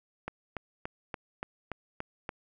click train, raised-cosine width 0.5 ms, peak -20 dBFS, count 8, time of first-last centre 0.28-2.291 s, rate 3.48 Hz, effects none

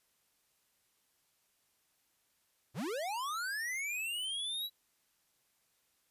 square linear sweep, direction up, 90.3 to 3951 Hz, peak -36 dBFS, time 2.74-4.7 s, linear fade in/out 50 ms, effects white hiss -75 dBFS RMS until 6.1 s + resampled to 32000 Hz

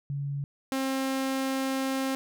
sine / sawtooth tone pair in turn, 141.2 / 266.6 Hz, C#3 / C4, +32 / +33 cents, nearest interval major seventh, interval 1101 cents, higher second, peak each -29 / -23 dBFS, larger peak second, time 0.1-0.44 / 0.72-2.15 s, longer second, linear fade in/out 0 ms, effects none

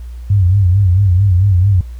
sine tone with vibrato, 94.6 Hz, F#2, 39 cents sharp, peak -7 dBFS, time 0.3-1.81 s, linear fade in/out 5 ms, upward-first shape sine, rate 4.5 Hz, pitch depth 130 cents each way, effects added 60 Hz sine -25 dBFS peak until 1.99 s + pink hiss -50 dBFS RMS until 1.99 s

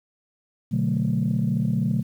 sine chord, B minor seventh, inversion none, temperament equal, 123.47 / 146.83 / 185 / 220 Hz, B2 / D3 / F#3 / A3, 0 / 0 / 0 / 0 cents, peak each -25 dBFS, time 0.71-2.03 s, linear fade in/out 20 ms, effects tanh soft clip ceiling -13 dBFS + 9-bit

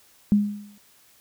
sine tone with exponential decay, 205.9 Hz, G#3, 15 cents flat, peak -12 dBFS, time 0.32-0.78 s, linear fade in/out 0 ms, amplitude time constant 100 ms, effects white hiss -57 dBFS RMS until 1.2 s

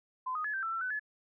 sine tone with pitch steps, 1023 / 1243 / 1706 / 1565 / 1333 / 1343 / 1505 / 1712 Hz, C6 / D#6 / G#6 / G6 / E6 / E6 / F#6 / A6, -39 / -2 / +46 / -3 / +19 / +32 / +29 / -48 cents, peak -32 dBFS, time 0.26-0.996 s, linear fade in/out 10 ms, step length 92 ms, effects none

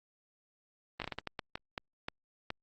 slowing click train, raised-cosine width 0.3 ms, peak -20 dBFS, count 12, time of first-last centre 1-2.504 s, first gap 18 ms, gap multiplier 1.37, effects Opus 24 kbps

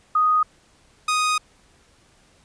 sine / sawtooth tone pair in turn, 1244.5 / 1244.5 Hz, D#6 / D#6, 0 / 0 cents, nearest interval unison, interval 0 cents, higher neither, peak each -15 / -15 dBFS, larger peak neither, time 0.15-0.43 / 1.08-1.38 s, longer second, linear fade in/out 5 ms, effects pink hiss -57 dBFS RMS until 2.44 s + resampled to 22050 Hz

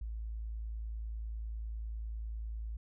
sine tone, 55 Hz, A1, in tune, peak -37 dBFS, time 0.01-2.77 s, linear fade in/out 5 ms, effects none

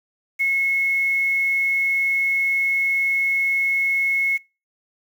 sine tone with quantisation, 2181 Hz, C#7, 29 cents flat, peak -17 dBFS, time 0.39-4.38 s, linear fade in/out 20 ms, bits 7, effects noise-tail reverb RT60 0.3 s tail -25 dB re dry

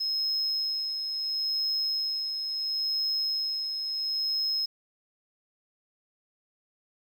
sine tone with tremolo, 5150 Hz, E8, 41 cents flat, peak -23 dBFS, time 0-4.66 s, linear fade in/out 10 ms, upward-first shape sine, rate 0.73 Hz, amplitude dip 50%, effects tanh soft clip ceiling -24 dBFS + 9-bit

